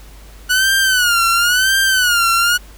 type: tone with vibrato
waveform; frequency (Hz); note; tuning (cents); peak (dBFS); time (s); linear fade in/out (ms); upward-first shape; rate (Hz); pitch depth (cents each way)
sawtooth; 1468; F#6; -14; -8; 0.49-2.58; 20; sine; 0.96; 130
effects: added 50 Hz sine -37 dBFS peak until 2.77 s + pink hiss -44 dBFS RMS until 2.77 s